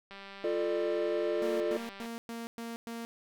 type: click train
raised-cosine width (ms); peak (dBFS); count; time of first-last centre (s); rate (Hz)
0.3; -31; 385; 0.11-2.059; 197
type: chord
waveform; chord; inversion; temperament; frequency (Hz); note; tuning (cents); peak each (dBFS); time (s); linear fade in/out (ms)
triangle; D minor; first; equal with one note detuned; 349.2 / 440 / 598.3; F4 / A4 / D5; 0 / 0 / +32; -31; 0.44-1.77; 2
type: tone bursts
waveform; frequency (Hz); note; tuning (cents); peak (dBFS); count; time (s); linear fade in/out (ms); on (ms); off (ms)
sawtooth; 231.5; A#3; -12; -34; 6; 1.42-3.05; 0; 180; 110
effects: none